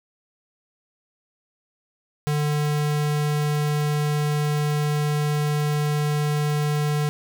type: tone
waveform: square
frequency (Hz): 148.7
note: D3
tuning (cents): +22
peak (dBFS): -21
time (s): 2.27-7.09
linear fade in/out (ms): 0
effects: none